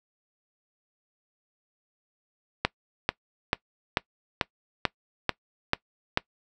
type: click train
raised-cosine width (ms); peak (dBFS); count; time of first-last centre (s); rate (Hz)
0.3; -5; 9; 2.65-6.174; 2.27
effects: noise-tail reverb RT60 0.1 s tail -22 dB re dry